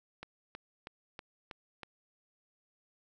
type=click train; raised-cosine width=0.3 ms; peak=-27 dBFS; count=6; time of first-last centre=0.23-1.833 s; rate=3.12 Hz; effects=none